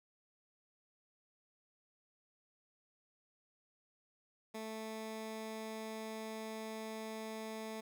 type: tone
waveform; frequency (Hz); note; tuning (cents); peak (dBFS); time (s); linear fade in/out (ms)
15% pulse; 220; A3; 0; -36; 4.54-7.81; 10
effects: none